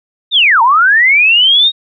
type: linear two-way sweep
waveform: sine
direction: down then up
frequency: 3780 to 882 to 3780 Hz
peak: -5 dBFS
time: 0.31-1.72 s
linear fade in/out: 50 ms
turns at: 0.62 s
effects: none